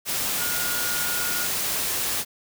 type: tone in noise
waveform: sine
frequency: 1433 Hz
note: F6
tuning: 44 cents sharp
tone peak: -31 dBFS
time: 0.37-1.49 s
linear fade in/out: 50 ms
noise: white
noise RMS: -26 dBFS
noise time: 0.05-2.25 s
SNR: -8 dB
effects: none